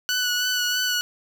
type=tone with vibrato; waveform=15% pulse; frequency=1480 Hz; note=F#6; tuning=in tune; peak=-15 dBFS; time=0.09-1.01 s; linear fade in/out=0 ms; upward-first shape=sine; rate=3.1 Hz; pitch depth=21 cents each way; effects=none